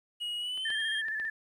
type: tone with pitch glide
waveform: triangle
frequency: 2896 to 3213 Hz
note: F#7 to G7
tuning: -38 to +42 cents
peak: -31 dBFS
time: 0.2-1.02 s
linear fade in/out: 20 ms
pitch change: +180 cents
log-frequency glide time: 0.39-0.81 s
type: clicks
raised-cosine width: 0.3 ms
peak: -34 / -28 / -37 / -32 / -29 / -36 dBFS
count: 6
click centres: 0.576 / 0.703 / 0.803 / 1.084 / 1.199 / 1.251 s
type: tone with vibrato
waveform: sine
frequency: 1760 Hz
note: A6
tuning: in tune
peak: -31 dBFS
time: 0.65-1.3 s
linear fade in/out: 5 ms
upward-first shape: square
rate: 15 Hz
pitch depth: 35 cents each way
effects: resampled to 32000 Hz + 11-bit